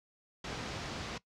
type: low-pass noise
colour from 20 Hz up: pink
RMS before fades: -40 dBFS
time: 0.44-1.18 s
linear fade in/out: 5 ms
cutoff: 5900 Hz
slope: 24 dB/octave
effects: noise-tail reverb RT60 0.1 s tail -19 dB re dry + high-pass 60 Hz 12 dB/octave